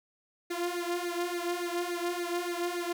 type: tone with flanger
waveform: sawtooth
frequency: 349.2 Hz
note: F4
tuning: in tune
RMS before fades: -33 dBFS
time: 0.5-2.93 s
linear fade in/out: 10 ms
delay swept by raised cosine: 0.46 to 2.86 ms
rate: 3.5 Hz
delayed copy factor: +0.8
effects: none